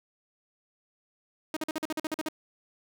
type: tone bursts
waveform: sawtooth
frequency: 312.4 Hz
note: D#4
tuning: 7 cents sharp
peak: -25 dBFS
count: 11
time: 1.54-2.286 s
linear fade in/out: 2 ms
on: 26 ms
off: 46 ms
effects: none